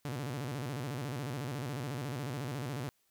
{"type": "tone with vibrato", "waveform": "sawtooth", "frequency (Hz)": 133, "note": "C3", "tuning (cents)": 29, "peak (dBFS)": -32, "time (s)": [0.05, 2.89], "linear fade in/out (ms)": 0, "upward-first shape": "square", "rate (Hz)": 14, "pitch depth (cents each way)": 160, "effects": ["white hiss -74 dBFS RMS until 3.1 s"]}